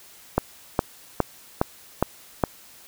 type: click train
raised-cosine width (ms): 1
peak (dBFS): -4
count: 6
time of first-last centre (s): 0.38-2.438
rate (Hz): 2.43
effects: white hiss -49 dBFS RMS until 2.87 s